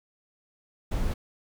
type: noise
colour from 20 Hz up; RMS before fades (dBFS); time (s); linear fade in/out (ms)
brown; -27; 0.91-1.14; 10
effects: none